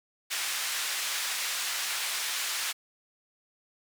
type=band-pass noise; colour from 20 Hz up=pink; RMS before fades=-32 dBFS; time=0.3-2.73 s; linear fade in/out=20 ms; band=1700 to 12000 Hz; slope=12 dB/octave; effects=none